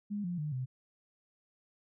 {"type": "tone with pitch steps", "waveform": "sine", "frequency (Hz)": [205.6, 175.91, 150.51, 128.77], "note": ["G#3", "F3", "D3", "C3"], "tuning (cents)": [-17, 13, 43, -27], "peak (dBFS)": -33, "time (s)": [0.1, 0.66], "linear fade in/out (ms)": 20, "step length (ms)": 140, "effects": []}